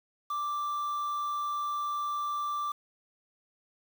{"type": "tone with quantisation", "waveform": "triangle", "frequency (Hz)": 1174.7, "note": "D6", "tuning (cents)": 0, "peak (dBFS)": -28, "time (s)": [0.3, 2.72], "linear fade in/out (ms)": 5, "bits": 8, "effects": []}